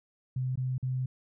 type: tone with dropouts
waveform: sine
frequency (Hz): 128.6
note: C3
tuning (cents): -30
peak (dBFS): -28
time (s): 0.36-1.06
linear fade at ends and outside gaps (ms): 5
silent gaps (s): 0.557-0.574 / 0.781-0.827
effects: none